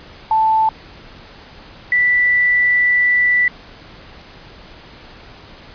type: tone pair in turn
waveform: sine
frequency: 880 / 1969.8 Hz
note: A5 / B6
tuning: 0 / -5 cents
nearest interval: octave + major second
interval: 1395 cents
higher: second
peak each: -11 dBFS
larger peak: neither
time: 0.31-0.69 / 1.92-3.48 s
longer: second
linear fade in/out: 2 ms
effects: pink hiss -40 dBFS RMS until 5.74 s + resampled to 11025 Hz